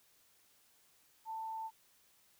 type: tone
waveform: sine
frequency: 889 Hz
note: A5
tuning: 18 cents sharp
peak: -39 dBFS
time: 1.25-1.71 s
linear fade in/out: 50 ms
effects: white hiss -69 dBFS RMS until 2.39 s